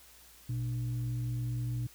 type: tone with frequency modulation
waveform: sine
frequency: 121.4 Hz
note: B2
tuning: 29 cents flat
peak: -31 dBFS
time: 0.49-1.87 s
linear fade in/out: 5 ms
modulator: 177 Hz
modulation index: 0.34
effects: added 60 Hz sine -64 dBFS peak until 1.94 s + white hiss -57 dBFS RMS until 1.94 s